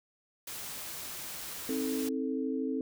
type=noise; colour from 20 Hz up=white; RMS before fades=-41 dBFS; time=0.47-2.09 s; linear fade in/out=5 ms
type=chord; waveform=sine; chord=A diminished; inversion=first; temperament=just; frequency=264 / 316.8 / 440 Hz; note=C4 / Eb4 / A4; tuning=+16 / +31 / 0 cents; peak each=-32 / -37 / -36 dBFS; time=1.69-2.81 s; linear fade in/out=2 ms
effects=none